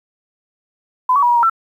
sine tone with pitch steps, 1010 / 1131 / 966 / 958 / 943 / 1340 Hz, B5 / C#6 / B5 / A#5 / A#5 / E6, +39 / +34 / -39 / +47 / +20 / +28 cents, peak -10 dBFS, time 1.09-1.498 s, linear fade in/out 5 ms, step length 68 ms, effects 8-bit

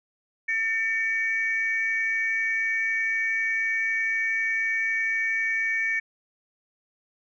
sine tone pair together, 1798 / 2265 Hz, A6 / C#7, +37 / +37 cents, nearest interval major third, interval 400 cents, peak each -25 dBFS, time 0.48-6 s, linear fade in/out 10 ms, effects tanh soft clip ceiling -16 dBFS

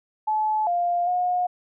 sine tone with pitch steps, 861 / 700 / 720 Hz, A5 / F5 / F#5, -38 / +4 / -47 cents, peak -20 dBFS, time 0.27-1.47 s, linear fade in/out 10 ms, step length 400 ms, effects none

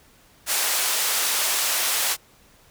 white band-pass noise, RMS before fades -23 dBFS, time 0.46-2.17 s, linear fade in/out 50 ms, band 570 to 13000 Hz, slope 12 dB/octave, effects pink hiss -55 dBFS RMS until 2.7 s

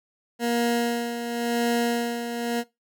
20% pulse tone with tremolo, 236.3 Hz, A#3, 24 cents sharp, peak -16 dBFS, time 0.39-2.64 s, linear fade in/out 50 ms, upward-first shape sine, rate 0.93 Hz, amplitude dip 60%, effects noise-tail reverb RT60 0.2 s tail -20 dB re dry

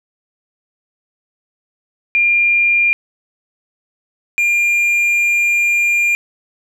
sine / triangle tone pair in turn, 2400 / 2400 Hz, D7 / D7, +37 / +37 cents, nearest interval unison, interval 0 cents, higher neither, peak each -10 dBFS, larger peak neither, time 2.15-2.93 / 4.38-6.15 s, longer second, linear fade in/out 0 ms, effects none

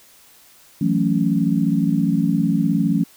sine chord, F# minor seventh, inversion third, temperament equal with one note detuned, 165.48 / 185 / 220 / 277.2 Hz, E3 / F#3 / A3 / C#4, +7 / 0 / 0 / 0 cents, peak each -21 dBFS, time 0.81-3.04 s, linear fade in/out 5 ms, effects white hiss -50 dBFS RMS until 3.16 s

